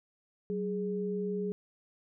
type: tone pair together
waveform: sine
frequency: 188.23 / 415.3 Hz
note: F#3 / G#4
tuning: +30 / 0 cents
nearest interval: octave + major second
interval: 1370 cents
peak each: -34 / -33 dBFS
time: 0.5-1.52 s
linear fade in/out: 0 ms
effects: none